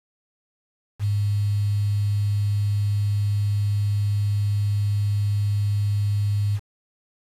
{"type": "tone with quantisation", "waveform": "sine", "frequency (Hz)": 102.5, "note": "G#2", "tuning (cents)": -22, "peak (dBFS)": -19, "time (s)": [0.99, 6.6], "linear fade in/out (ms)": 50, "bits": 7, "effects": ["resampled to 32000 Hz"]}